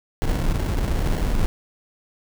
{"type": "noise with sample-and-hold", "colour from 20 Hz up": "brown", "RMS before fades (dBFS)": -21, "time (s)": [0.22, 1.46], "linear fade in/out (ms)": 0, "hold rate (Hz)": 1225, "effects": []}